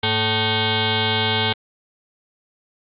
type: tone with frequency modulation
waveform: sine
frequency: 1545 Hz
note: G6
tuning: 26 cents flat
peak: -17 dBFS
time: 0.03-1.53 s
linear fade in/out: 5 ms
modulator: 330 Hz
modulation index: 6.7
effects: Opus 48 kbps